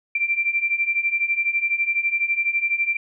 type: beating tone pair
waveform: sine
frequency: 2349 / 2361 Hz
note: D7 / D7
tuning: 0 / +9 cents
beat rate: 12 Hz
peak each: -24 / -21 dBFS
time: 0.15-2.97 s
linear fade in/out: 5 ms
effects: none